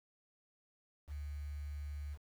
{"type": "tone with quantisation", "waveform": "sine", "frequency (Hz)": 72.8, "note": "D2", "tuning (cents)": -15, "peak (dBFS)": -40, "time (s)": [1.07, 2.18], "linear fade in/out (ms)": 50, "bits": 10, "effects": []}